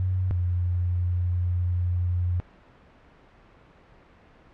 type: tone pair in turn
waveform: sine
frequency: 92.5 / 88.83 Hz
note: F#2 / F2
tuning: 0 / +30 cents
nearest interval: minor second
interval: 70 cents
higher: first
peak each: -22 dBFS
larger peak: neither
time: 0-0.31 / 0.31-2.4 s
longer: second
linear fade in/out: 0 ms
effects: pink hiss -54 dBFS RMS until 4.53 s + low-pass 2000 Hz 12 dB/octave